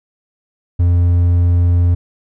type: tone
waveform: triangle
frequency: 87.31 Hz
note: F2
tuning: in tune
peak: -7 dBFS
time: 0.79-1.95 s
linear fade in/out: 10 ms
effects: none